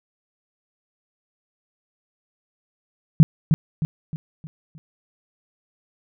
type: tone with echo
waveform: sine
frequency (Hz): 156.4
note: D#3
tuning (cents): +9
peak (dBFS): -5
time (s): 3.2-3.23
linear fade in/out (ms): 0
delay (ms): 310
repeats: 5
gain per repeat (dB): -7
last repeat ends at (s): 4.78
effects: none